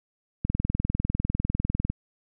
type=click train; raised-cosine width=5 ms; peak=-13 dBFS; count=30; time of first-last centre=0.45-1.9 s; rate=20 Hz; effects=none